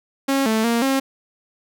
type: tone with pitch steps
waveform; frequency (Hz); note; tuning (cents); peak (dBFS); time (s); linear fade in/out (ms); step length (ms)
sawtooth; 272.8 / 220.4 / 233.5 / 269.3; C#4 / A3 / A#3 / C#4; -28 / +3 / +3 / -50; -13; 0.28-1; 10; 180
effects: none